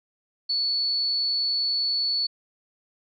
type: tone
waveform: sine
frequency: 4435 Hz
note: C#8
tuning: in tune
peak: -22 dBFS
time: 0.49-2.27 s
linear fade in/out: 10 ms
effects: none